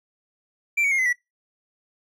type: tone with pitch steps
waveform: triangle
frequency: 2349 / 2242 / 2139 / 2041 / 1948.1 Hz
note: D7 / C#7 / C7 / C7 / B6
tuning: 0 / +19 / +38 / -44 / -24 cents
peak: -17 dBFS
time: 0.77-1.13 s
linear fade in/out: 10 ms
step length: 72 ms
effects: noise-tail reverb RT60 0.2 s tail -24 dB re dry